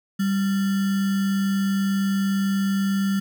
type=tone with sample-and-hold; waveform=sine; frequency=196 Hz; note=G3; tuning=in tune; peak=-19 dBFS; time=0.19-3.2 s; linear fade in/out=10 ms; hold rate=1575 Hz; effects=none